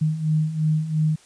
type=beating tone pair; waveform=sine; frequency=153.5 / 156.4 Hz; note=D#3 / D#3; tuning=-23 / +9 cents; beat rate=2.9 Hz; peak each=-25 / -20 dBFS; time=0.01-1.16 s; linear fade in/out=10 ms; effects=white hiss -53 dBFS RMS until 1.25 s + resampled to 22050 Hz